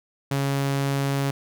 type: tone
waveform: sawtooth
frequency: 138.59 Hz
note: C#3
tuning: in tune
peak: -18 dBFS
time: 0.31-1.31 s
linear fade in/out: 5 ms
effects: none